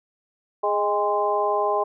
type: harmonic tone with a mistuned harmonic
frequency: 207.7 Hz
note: G#3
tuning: in tune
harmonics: 2 / 3 / 4 / 5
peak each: -25 / -25 / -25 / -25 dBFS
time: 0.63-1.84 s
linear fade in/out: 10 ms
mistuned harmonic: 4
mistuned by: -41 cents
effects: none